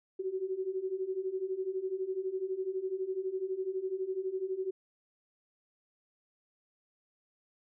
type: beating tone pair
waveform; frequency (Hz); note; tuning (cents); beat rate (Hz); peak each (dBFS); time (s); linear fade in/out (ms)
sine; 370 / 382; F#4 / G4; 0 / -45; 12; -37 / -34; 0.19-4.71; 10
effects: none